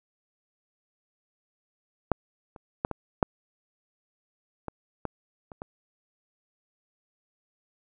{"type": "clicks", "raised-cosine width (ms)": 1, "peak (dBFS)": [-7, -30, -11, -17, -6, -19, -16, -28, -22], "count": 9, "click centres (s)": [2.117, 2.562, 2.849, 2.913, 3.228, 4.683, 5.053, 5.518, 5.619], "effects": []}